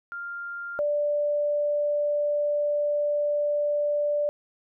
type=tone pair in turn; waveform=sine; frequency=1396.9 / 587.3 Hz; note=F6 / D5; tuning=0 / 0 cents; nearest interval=octave + minor third; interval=1500 cents; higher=first; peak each=-32 / -22 dBFS; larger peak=second; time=0.12-0.79 / 0.79-4.29 s; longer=second; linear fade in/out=0 ms; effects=none